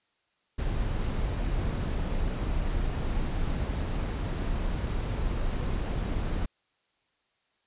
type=noise; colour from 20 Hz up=brown; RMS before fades=-29 dBFS; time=0.58-6.46 s; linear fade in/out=10 ms; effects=white hiss -73 dBFS RMS until 7.66 s + resampled to 8000 Hz